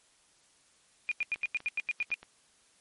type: tone bursts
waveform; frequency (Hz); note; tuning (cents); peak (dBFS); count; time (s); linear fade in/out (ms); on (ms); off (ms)
sine; 2434; D#7; -39; -27; 10; 1.09-2.141; 0; 25; 89
type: clicks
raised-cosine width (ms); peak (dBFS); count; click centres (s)
0.3; -31; 4; 1.359 / 1.604 / 2.104 / 2.23
effects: white hiss -65 dBFS RMS until 2.8 s + MP3 48 kbps